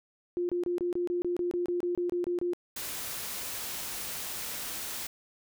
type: tone bursts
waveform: sine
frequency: 352.1 Hz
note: F4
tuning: 14 cents sharp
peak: -27 dBFS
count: 15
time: 0.37-2.534 s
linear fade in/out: 0 ms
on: 120 ms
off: 26 ms
type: noise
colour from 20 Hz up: white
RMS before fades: -37 dBFS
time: 2.76-5.07 s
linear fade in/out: 5 ms
effects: none